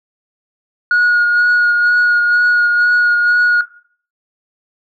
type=tone with vibrato; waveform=sine; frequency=1444 Hz; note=F#6; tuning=43 cents flat; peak=-7 dBFS; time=0.91-3.61 s; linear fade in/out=2 ms; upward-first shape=sine; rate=2.1 Hz; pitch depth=13 cents each way; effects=noise-tail reverb RT60 0.5 s tail -17 dB re dry + tanh soft clip ceiling -7 dBFS